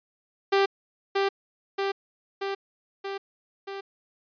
sawtooth tone with echo, 393.4 Hz, G4, 6 cents sharp, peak -15 dBFS, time 0.52-0.66 s, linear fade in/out 10 ms, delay 630 ms, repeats 5, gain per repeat -3 dB, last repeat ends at 3.81 s, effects resampled to 11025 Hz

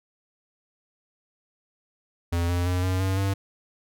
square tone with pitch steps, 85.6 / 87.9 / 90.27 / 92.7 / 95.2 / 97.76 Hz, F2 / F2 / F#2 / F#2 / F#2 / G2, -34 / +12 / -42 / +4 / +50 / -4 cents, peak -23 dBFS, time 2.32-3.34 s, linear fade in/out 10 ms, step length 170 ms, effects none

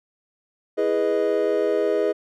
triangle chord, E major seventh, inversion none, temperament equal, 329.6 / 415.3 / 493.9 / 622.3 Hz, E4 / G#4 / B4 / D#5, 0 / 0 / 0 / 0 cents, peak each -26 / -20 / -23 / -23 dBFS, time 0.77-2.13 s, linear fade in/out 20 ms, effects none

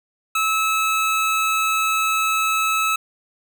25% pulse tone, 1300 Hz, E6, 24 cents flat, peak -14 dBFS, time 0.35-2.96 s, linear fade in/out 5 ms, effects none

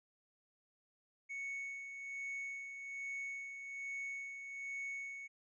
triangle tone with tremolo, 2217 Hz, C#7, in tune, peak -38 dBFS, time 1.29-5.28 s, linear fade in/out 20 ms, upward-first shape sine, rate 1.2 Hz, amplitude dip 50%, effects resampled to 16000 Hz

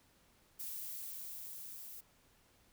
violet noise with level ramp, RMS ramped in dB -43 to -50 dBFS, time 0.59-2.01 s, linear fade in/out 10 ms, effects pink hiss -69 dBFS RMS until 2.72 s

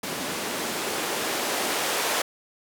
blue noise with band-pass filter sweep, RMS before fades -28 dBFS, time 0.03-2.22 s, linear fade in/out 5 ms, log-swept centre 220 to 510 Hz, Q 0.93, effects none

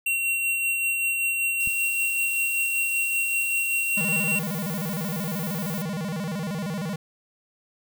square tone with tremolo, 2738 Hz, F7, 35 cents flat, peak -22 dBFS, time 0.06-4.39 s, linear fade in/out 5 ms, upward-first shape sine, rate 5.2 Hz, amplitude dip 30%
violet noise, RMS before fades -36 dBFS, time 1.6-5.82 s, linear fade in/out 0 ms
click, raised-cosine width 5 ms, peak -25 dBFS, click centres 1.674 s
square tone with vibrato, 179.8 Hz, F#3, 49 cents flat, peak -28 dBFS, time 3.97-6.96 s, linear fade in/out 5 ms, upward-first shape square, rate 13 Hz, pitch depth 220 cents each way
effects none

